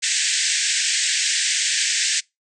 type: band-pass noise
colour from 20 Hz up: white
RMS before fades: -21 dBFS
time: 0.02-2.21 s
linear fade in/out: 20 ms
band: 1600 to 8400 Hz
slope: 96 dB/octave
effects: noise-tail reverb RT60 0.2 s tail -25 dB re dry